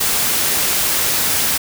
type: noise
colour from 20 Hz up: white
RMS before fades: -17 dBFS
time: 0-1.58 s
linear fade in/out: 10 ms
effects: none